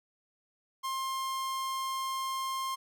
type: tone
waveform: 45% pulse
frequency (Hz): 1060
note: C6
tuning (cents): +22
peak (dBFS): -32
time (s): 0.83-2.76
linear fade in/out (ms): 20
effects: none